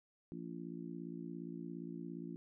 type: harmonic tone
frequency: 57.3 Hz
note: A#1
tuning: 29 cents flat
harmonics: 3 / 4 / 5 / 6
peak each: -47 / -50 / -48 / -50 dBFS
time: 0.32-2.36 s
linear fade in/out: 0 ms
effects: none